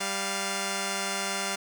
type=tone pair together; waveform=5% pulse; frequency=196.43 / 700 Hz; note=G3 / F5; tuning=+4 / +4 cents; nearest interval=octave + minor seventh; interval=2200 cents; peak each=-20 dBFS; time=0-1.56 s; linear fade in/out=10 ms; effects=none